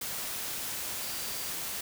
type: tone in noise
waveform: sine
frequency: 4699 Hz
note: D8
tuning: in tune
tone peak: -46 dBFS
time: 1.02-1.5 s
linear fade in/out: 5 ms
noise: white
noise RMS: -36 dBFS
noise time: 0.01-1.81 s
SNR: -13 dB
effects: none